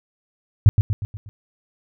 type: tone with echo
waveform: sine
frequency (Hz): 103.4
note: G#2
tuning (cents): -7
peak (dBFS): -5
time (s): 0.66-0.69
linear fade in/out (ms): 0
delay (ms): 120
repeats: 5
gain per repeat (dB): -6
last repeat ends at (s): 1.29
effects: none